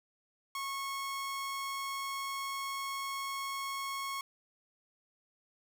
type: tone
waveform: sawtooth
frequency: 1096 Hz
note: C#6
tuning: 20 cents flat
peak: -32 dBFS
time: 0.55-4.21 s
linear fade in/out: 2 ms
effects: none